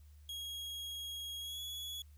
40% pulse tone with pitch glide, 3292 to 3379 Hz, G#7 to G#7, -16 to +29 cents, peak -40 dBFS, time 0.29-2.02 s, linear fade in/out 2 ms, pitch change +45 cents, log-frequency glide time 1.41-1.61 s, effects added 74 Hz sine -55 dBFS peak until 2.17 s + white hiss -73 dBFS RMS until 2.17 s

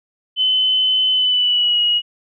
sine tone with pitch glide, 3037 to 2898 Hz, F#7 to F#7, +44 to -37 cents, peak -13 dBFS, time 0.36-2.02 s, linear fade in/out 50 ms, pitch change -81 cents, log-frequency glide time 1.12-1.8 s, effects none

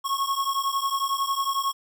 square beating tone pair, 1091 / 1102 Hz, C#6 / C#6, -28 / -11 cents, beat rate 11 Hz, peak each -27 / -28 dBFS, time 0.04-1.73 s, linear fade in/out 20 ms, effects none

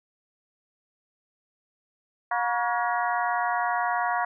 harmonic tone with a mistuned harmonic, 238.7 Hz, A#3, 41 cents sharp, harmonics 3 / 4 / 5 / 6 / 7 / 8, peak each -27 / -29 / -31 / -33 / -34 / -35 dBFS, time 2.31-4.25 s, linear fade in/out 5 ms, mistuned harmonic 5, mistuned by -100 cents, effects none

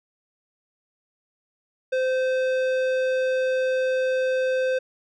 square tone with low-pass filter, 517 Hz, C5, 21 cents flat, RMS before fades -23 dBFS, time 1.92-4.79 s, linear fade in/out 10 ms, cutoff 3100 Hz, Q 0.54, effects none

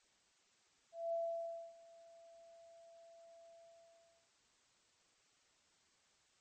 sine tone with ADSR envelope, 670 Hz, E5, 28 cents sharp, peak -35 dBFS, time 0.92-4.3 s, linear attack 200 ms, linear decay 610 ms, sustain -23 dB, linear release 770 ms, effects white hiss -73 dBFS RMS until 6.4 s + MP3 32 kbps

